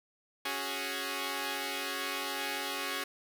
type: chord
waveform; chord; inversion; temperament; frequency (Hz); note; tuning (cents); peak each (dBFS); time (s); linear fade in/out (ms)
5% pulse; C# suspended fourth; none; equal; 277.2 / 370 / 415.3; C#4 / F#4 / G#4; 0 / 0 / 0; -27; 0.45-3.04; 5
effects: none